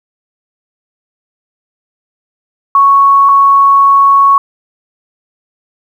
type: tone pair in turn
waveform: sine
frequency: 1108.7 / 1108.7 Hz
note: C#6 / C#6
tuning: 0 / 0 cents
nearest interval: unison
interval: 0 cents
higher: neither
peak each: -3 dBFS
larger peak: neither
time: 2.75-3.29 / 3.29-4.38 s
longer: second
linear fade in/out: 2 ms
effects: 7-bit